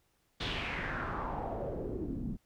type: noise with low-pass filter sweep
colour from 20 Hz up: pink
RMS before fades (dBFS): -37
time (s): 0.4-2.37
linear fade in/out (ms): 10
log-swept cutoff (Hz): 3700 to 200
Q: 3.4
effects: pink hiss -74 dBFS RMS until 2.45 s